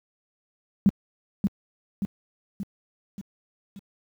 sine tone with echo, 198.5 Hz, G3, 22 cents sharp, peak -13 dBFS, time 0.86-0.89 s, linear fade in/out 0 ms, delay 580 ms, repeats 5, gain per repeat -5 dB, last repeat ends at 3.79 s, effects high-pass 60 Hz 12 dB/octave + 9-bit

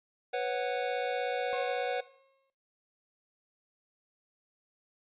square chord, B suspended second, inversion none, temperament equal with one note detuned, 493.9 / 550.2 / 740 Hz, B4 / C#5 / F#5, 0 / -13 / 0 cents, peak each -34 / -37 / -35 dBFS, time 0.33-2.01 s, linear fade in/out 10 ms
35% pulse tone with exponential decay, 540 Hz, C#5, 45 cents flat, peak -32 dBFS, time 1.53-2.5 s, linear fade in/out 0 ms, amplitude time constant 210 ms
effects noise-tail reverb RT60 0.5 s tail -20 dB re dry + resampled to 8000 Hz

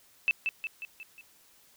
sine tone with echo, 2637 Hz, E7, in tune, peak -21 dBFS, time 0.28-0.31 s, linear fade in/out 0 ms, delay 180 ms, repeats 5, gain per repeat -5 dB, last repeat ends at 1.21 s, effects white hiss -61 dBFS RMS until 1.76 s

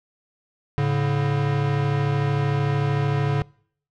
square tone pair together, 109.29 / 142.6 Hz, A2 / C#3, -11 / +49 cents, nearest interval perfect fourth, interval 460 cents, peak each -26 / -21 dBFS, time 0.78-3.42 s, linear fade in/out 0 ms, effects noise-tail reverb RT60 0.6 s tail -25 dB re dry + low-pass 3000 Hz 12 dB/octave

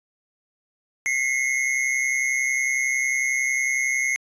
square tone pair together, 2031 / 2162 Hz, B6 / C#7, +48 / -44 cents, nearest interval minor second, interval 108 cents, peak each -26 / -23 dBFS, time 1.06-4.16 s, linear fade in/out 0 ms, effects resampled to 22050 Hz

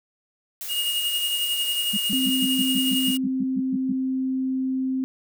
blue noise, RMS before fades -33 dBFS, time 0.61-3.17 s, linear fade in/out 0 ms
square tone with tremolo, 2861 Hz, F7, 41 cents sharp, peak -22 dBFS, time 0.68-3.18 s, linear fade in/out 50 ms, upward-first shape sine, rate 11 Hz, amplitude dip 40%
sine tone bursts, 203.6 Hz, G#3, 34 cents flat, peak -24 dBFS, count 13, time 1.93-3.929 s, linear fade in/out 10 ms, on 43 ms, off 120 ms
sine tone, 261.6 Hz, C4, in tune, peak -22 dBFS, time 2.13-5.04 s, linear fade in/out 0 ms
effects none

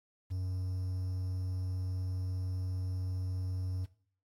triangle tone with quantisation, 92.5 Hz, F#2, in tune, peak -31 dBFS, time 0.3-3.86 s, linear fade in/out 20 ms, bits 10, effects noise-tail reverb RT60 0.5 s tail -17 dB re dry + AAC 48 kbps

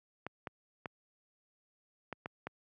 clicks, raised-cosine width 0.5 ms, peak -24 dBFS, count 6, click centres 0.266 / 0.472 / 0.858 / 2.127 / 2.259 / 2.47 s, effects high-pass 100 Hz 12 dB/octave

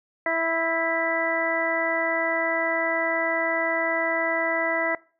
harmonic tone with a mistuned harmonic, 329.6 Hz, E4, in tune, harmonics 1 / 2 / 3 / 4 / 5 / 6, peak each -33 / -25 / -32 / -33 / -33 / -26 dBFS, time 0.26-4.95 s, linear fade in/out 2 ms, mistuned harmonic 5, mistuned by -24 cents, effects noise-tail reverb RT60 0.4 s tail -22 dB re dry

